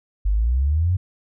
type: exponential sweep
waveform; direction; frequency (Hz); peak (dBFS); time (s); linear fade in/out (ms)
sine; up; 47.35 to 95.3; -16; 0.25-0.97; 10
effects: none